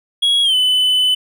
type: tone with pitch glide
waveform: triangle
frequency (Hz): 3322 to 3011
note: G#7 to F#7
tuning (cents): 0 to +30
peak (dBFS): -10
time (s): 0.22-1.15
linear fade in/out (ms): 10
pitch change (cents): -170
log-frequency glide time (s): 0.43-0.55
effects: none